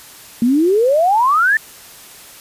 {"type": "exponential sweep", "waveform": "sine", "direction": "up", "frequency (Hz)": [226.7, 1814], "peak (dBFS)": -10, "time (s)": [0.42, 1.57], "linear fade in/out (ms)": 2, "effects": ["white hiss -39 dBFS RMS until 2.4 s", "resampled to 32000 Hz"]}